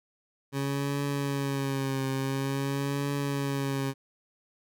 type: tone with vibrato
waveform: 20% pulse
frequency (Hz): 137.8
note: C#3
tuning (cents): -10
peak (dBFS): -23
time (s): 0.52-3.94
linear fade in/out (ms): 50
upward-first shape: triangle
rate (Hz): 0.48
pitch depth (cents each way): 53
effects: none